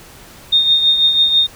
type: tone with tremolo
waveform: sine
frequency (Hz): 3673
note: A#7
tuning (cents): -26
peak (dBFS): -7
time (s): 0.52-1.47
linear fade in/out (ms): 10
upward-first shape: triangle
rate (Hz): 6.1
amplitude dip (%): 60
effects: pink hiss -40 dBFS RMS until 1.55 s